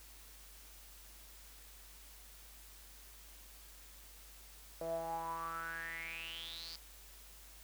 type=tone with band-pass filter sweep; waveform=sawtooth; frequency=164.81 Hz; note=E3; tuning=in tune; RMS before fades=-43 dBFS; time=4.81-6.76 s; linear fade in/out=2 ms; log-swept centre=580 to 4800 Hz; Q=9.9; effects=added 50 Hz sine -58 dBFS peak until 7.63 s + white hiss -58 dBFS RMS until 7.63 s